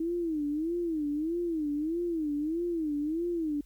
sine tone with vibrato, 318.3 Hz, D#4, 39 cents sharp, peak -28 dBFS, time 0-3.61 s, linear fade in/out 5 ms, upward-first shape sine, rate 1.6 Hz, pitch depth 160 cents each way, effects added 50 Hz sine -53 dBFS peak until 3.65 s + white hiss -68 dBFS RMS until 3.65 s

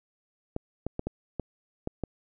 clicks, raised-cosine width 2 ms, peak -17 dBFS, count 7, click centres 0.564 / 0.866 / 0.994 / 1.07 / 1.397 / 1.874 / 2.037 s, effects none

